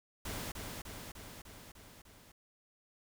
pink noise with echo, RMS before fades -41 dBFS, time 0.25-0.52 s, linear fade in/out 5 ms, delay 300 ms, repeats 6, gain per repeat -3 dB, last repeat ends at 2.32 s, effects none

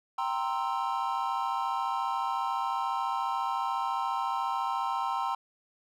triangle chord, C dominant seventh, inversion second, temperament equal, 784 / 932.3 / 1046.5 / 1318.5 Hz, G5 / Bb5 / C6 / E6, 0 / 0 / 0 / 0 cents, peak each -32 / -31 / -31 / -35 dBFS, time 0.18-5.35 s, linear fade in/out 5 ms, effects none

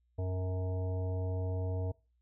harmonic tone, 92.5 Hz, F#2, in tune, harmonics 1 / 3 / 5 / 7 / 9 / 10, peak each -32 / -46 / -42 / -45 / -55 / -58 dBFS, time 0.18-1.92 s, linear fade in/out 10 ms, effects noise-tail reverb RT60 0.3 s tail -22 dB re dry + added 60 Hz sine -70 dBFS peak until 2.21 s

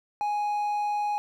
triangle tone, 830.6 Hz, G#5, in tune, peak -23 dBFS, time 0.21-1.18 s, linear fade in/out 0 ms, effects none

